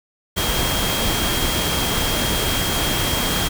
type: tone in noise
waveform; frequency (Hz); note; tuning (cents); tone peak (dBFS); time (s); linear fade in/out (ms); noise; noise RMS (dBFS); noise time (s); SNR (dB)
sine; 3239; G#7; -44; -26; 0.36-3.49; 20; pink; -21; 0.36-3.49; -8
effects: none